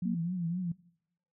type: tone with vibrato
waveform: sine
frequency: 174.61 Hz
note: F3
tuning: in tune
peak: -30 dBFS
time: 0.02-0.72 s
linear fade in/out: 5 ms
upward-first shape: triangle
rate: 3.9 Hz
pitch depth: 120 cents each way
type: tone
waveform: sine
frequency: 233.1 Hz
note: A#3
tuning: in tune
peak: -30 dBFS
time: 0.05-0.15 s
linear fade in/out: 10 ms
effects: noise-tail reverb RT60 0.7 s tail -21 dB re dry